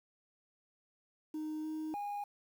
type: tone with pitch steps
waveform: sine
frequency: 309.1 / 312.4 / 818 Hz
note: D#4 / D#4 / G#5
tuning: -11 / +7 / -26 cents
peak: -34 dBFS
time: 1.34-2.24 s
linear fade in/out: 5 ms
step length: 300 ms
effects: tanh soft clip ceiling -36 dBFS + 10-bit